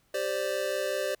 square chord, G suspended fourth, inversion none, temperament just, 392 / 522.7 / 588 Hz, G4 / C5 / D5, 0 / -2 / +2 cents, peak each -36 / -33 / -32 dBFS, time 0.14-1.15 s, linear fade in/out 5 ms, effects pink hiss -68 dBFS RMS until 1.2 s

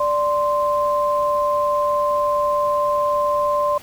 sine tone pair together, 587.3 / 1042.8 Hz, D5 / C6, 0 / -6 cents, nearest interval minor seventh, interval 994 cents, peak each -19 dBFS, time 0-3.78 s, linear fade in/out 5 ms, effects pink hiss -42 dBFS RMS until 3.82 s

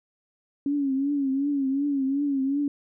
sine tone with vibrato, 277.2 Hz, C#4, in tune, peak -22 dBFS, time 0.66-2.68 s, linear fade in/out 2 ms, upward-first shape triangle, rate 2.7 Hz, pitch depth 92 cents each way, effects none

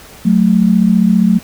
sine tone pair together, 185 / 220 Hz, F#3 / A3, 0 / 0 cents, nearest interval minor third, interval 300 cents, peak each -10 dBFS, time 0.25-1.39 s, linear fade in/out 10 ms, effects pink hiss -37 dBFS RMS until 1.43 s

